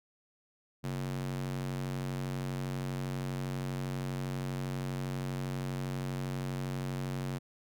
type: tone with high-pass filter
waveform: square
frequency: 46.25 Hz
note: F#1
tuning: in tune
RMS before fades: -36 dBFS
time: 0.83-7.39 s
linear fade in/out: 20 ms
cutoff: 150 Hz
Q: 1.9
effects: none